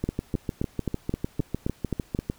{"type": "two click trains", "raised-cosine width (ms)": 3, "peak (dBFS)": [-13, -13], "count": [9, 16], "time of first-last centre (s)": [[0.09, 2.19], [0.04, 2.299]], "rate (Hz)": [3.81, 6.64], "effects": ["pink hiss -56 dBFS RMS until 2.38 s"]}